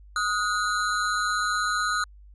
square ring-modulated tone, 1354 Hz, E6, 46 cents sharp, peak -21 dBFS, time 0.16-2.04 s, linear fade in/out 2 ms, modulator 102 Hz, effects added 50 Hz sine -46 dBFS peak until 2.34 s + resampled to 22050 Hz

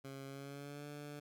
15% pulse tone with pitch glide, 136.5 to 146.3 Hz, C#3 to D3, -26 to -6 cents, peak -40 dBFS, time 0.04-1.2 s, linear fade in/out 10 ms, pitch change +120 cents, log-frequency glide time 0.26-0.86 s, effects none

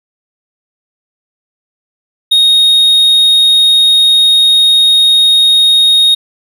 triangle tone, 3729 Hz, A#7, in tune, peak -3 dBFS, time 2.31-6.15 s, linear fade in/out 10 ms, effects none

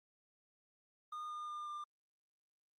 triangle tone with pitch steps, 1222 / 1212.9 / 1203.8 / 1194.8 Hz, D#6 / D#6 / D6 / D6, -32 / -45 / +42 / +29 cents, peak -40 dBFS, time 1.12-1.84 s, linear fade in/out 5 ms, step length 180 ms, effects Opus 32 kbps

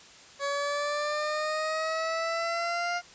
20% pulse exponential sweep, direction up, 560 to 706 Hz, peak -23 dBFS, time 0.39-3.02 s, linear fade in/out 50 ms, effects white hiss -51 dBFS RMS until 3.14 s + resampled to 16000 Hz

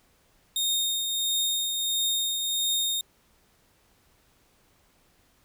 sawtooth tone with tremolo, 3689 Hz, A#7, 19 cents flat, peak -20 dBFS, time 0.56-3.01 s, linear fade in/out 2 ms, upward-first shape triangle, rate 1.5 Hz, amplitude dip 40%, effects pink hiss -64 dBFS RMS until 5.44 s

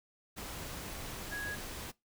sine tone in noise, 1661.2 Hz, G#6, in tune, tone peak -37 dBFS, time 1.31-1.56 s, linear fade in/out 20 ms, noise pink, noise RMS -43 dBFS, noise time 0.36-1.92 s, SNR +3 dB, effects noise-tail reverb RT60 0.2 s tail -22 dB re dry

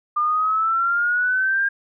sine exponential sweep, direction up, 1198 to 1615 Hz, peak -17 dBFS, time 0.16-1.69 s, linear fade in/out 10 ms, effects none

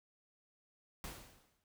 pink noise with exponential decay, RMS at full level -44 dBFS, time 1.04-1.64 s, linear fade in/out 1 ms, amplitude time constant 130 ms, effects none

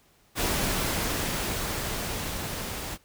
pink noise with level ramp, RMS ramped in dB -26 to -35 dBFS, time 0.35-2.98 s, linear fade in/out 50 ms, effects pink hiss -62 dBFS RMS until 3.04 s

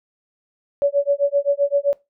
sine tone with tremolo, 567 Hz, C#5, 39 cents sharp, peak -12 dBFS, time 0.82-1.93 s, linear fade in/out 0 ms, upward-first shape sine, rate 7.7 Hz, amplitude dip 100%, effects noise-tail reverb RT60 0.2 s tail -19 dB re dry

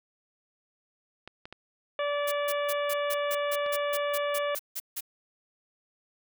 clicks, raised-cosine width 0.3 ms, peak -26 dBFS, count 4, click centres 1.276 / 1.455 / 1.526 / 3.663 s
harmonic tone, 579 Hz, D5, 25 cents flat, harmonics 1 / 2 / 3 / 4 / 5 / 6, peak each -28 / -34 / -38 / -40 / -42 / -44 dBFS, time 1.99-4.55 s, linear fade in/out 2 ms
blue noise bursts, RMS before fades -34 dBFS, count 14, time 2.27-5.008 s, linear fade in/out 10 ms, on 47 ms, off 160 ms
effects none

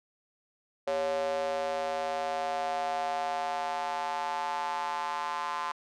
square tone with high-pass filter sweep, 79.5 Hz, D#2, 38 cents sharp, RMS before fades -32 dBFS, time 0.87-5.72 s, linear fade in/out 5 ms, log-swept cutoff 550 to 1000 Hz, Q 5.2, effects low-pass 6000 Hz 12 dB/octave

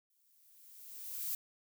violet noise with exponential growth, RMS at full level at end -36 dBFS, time 0.1-1.35 s, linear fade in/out 2 ms, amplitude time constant 270 ms, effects none

